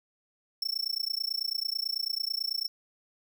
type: tone with amplitude modulation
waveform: square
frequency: 5400 Hz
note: E8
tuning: 41 cents sharp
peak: -26 dBFS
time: 0.62-2.68 s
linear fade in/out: 2 ms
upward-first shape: sine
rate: 29.1 Hz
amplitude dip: 100%
effects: none